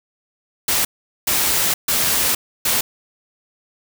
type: noise bursts at uneven times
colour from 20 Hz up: white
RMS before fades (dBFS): -18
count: 4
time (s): 0.68-0.85 / 1.27-1.74 / 1.88-2.35 / 2.65-2.81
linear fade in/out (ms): 5
effects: none